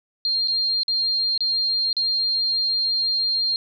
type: tone with dropouts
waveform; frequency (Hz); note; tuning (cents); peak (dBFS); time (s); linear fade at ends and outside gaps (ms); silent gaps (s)
sine; 4202; C8; +7; -19; 0.25-3.56; 1; 0.475-0.482 / 0.833-0.881 / 1.377-1.406 / 1.929-1.967
effects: none